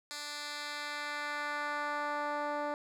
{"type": "tone with band-pass filter sweep", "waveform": "10% pulse", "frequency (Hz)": 293.7, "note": "D4", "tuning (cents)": 0, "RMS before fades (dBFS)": -37, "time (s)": [0.11, 2.74], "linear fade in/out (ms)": 0, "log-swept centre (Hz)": [5400, 620], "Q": 0.97, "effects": []}